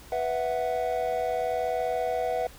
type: chord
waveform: triangle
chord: B suspended fourth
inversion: none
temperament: equal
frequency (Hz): 493.9 / 659.3 / 740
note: B4 / E5 / F#5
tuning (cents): 0 / 0 / 0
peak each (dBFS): -28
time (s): 0.12-2.47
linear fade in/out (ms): 2
effects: added 60 Hz sine -51 dBFS peak until 2.58 s + pink hiss -50 dBFS RMS until 2.58 s